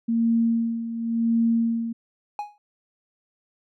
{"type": "tone with tremolo", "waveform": "sine", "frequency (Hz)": 230, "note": "A#3", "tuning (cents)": -23, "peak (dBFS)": -17, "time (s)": [0.08, 1.93], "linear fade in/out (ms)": 10, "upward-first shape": "sine", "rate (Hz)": 0.92, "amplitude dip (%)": 70}
{"type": "tone with exponential decay", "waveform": "triangle", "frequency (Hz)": 830.6, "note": "G#5", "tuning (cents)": 0, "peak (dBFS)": -22, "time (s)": [2.39, 2.58], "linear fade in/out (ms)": 1, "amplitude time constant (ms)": 41}
{"effects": []}